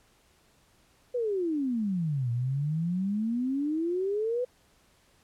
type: exponential two-way sweep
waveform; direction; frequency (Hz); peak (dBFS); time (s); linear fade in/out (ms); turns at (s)
sine; down then up; 507 to 116.54 to 507; -26; 1.14-4.45; 10; 2.31
effects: pink hiss -64 dBFS RMS until 5.23 s + low-pass 12000 Hz 12 dB/octave